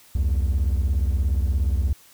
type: beating tone pair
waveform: triangle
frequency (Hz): 65.41 / 82.41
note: C2 / E2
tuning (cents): 0 / 0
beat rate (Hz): 17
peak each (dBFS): -17 / -21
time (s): 0.15-1.93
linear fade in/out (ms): 5
effects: tanh soft clip ceiling -13 dBFS + white hiss -52 dBFS RMS until 2.13 s